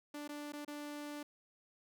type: tone with dropouts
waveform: sawtooth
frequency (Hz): 293.7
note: D4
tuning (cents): 0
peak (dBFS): -39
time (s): 0.14-1.23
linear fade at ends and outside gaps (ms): 5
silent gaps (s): 0.278-0.29 / 0.523-0.533 / 0.649-0.678
effects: none